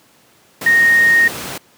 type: tone in noise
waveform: sine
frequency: 1858 Hz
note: A#6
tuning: 6 cents flat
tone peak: -8 dBFS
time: 0.66-1.28 s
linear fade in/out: 5 ms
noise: pink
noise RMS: -26 dBFS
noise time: 0.61-1.58 s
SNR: +15 dB
effects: pink hiss -51 dBFS RMS until 1.77 s + high-pass 150 Hz 12 dB/octave